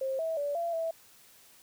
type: tone with pitch steps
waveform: sine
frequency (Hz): 532 / 649 / 576 / 680 / 656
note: C5 / E5 / D5 / F5 / E5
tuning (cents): +29 / -27 / -34 / -46 / -9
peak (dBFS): -29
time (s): 0.01-0.91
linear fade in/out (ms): 5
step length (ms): 180
effects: white hiss -58 dBFS RMS until 1.62 s